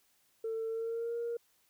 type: tone with pitch glide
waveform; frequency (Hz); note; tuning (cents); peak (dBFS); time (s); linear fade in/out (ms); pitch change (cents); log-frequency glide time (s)
sine; 448.7 to 469.4; A4 to A#4; +34 to +12; -32; 0.44-1.37; 5; +78; 0.68-1.16
effects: tanh soft clip ceiling -30 dBFS + white hiss -71 dBFS RMS until 1.69 s